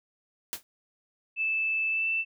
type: noise with exponential decay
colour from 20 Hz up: white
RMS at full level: -29 dBFS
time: 0.53-0.63 s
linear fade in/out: 0 ms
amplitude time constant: 21 ms
type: tone with pitch glide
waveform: sine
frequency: 2631 to 2660 Hz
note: E7 to E7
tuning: -4 to +15 cents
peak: -25 dBFS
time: 1.36-2.25 s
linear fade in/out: 50 ms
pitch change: +19 cents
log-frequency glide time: 1.9-2.08 s
effects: none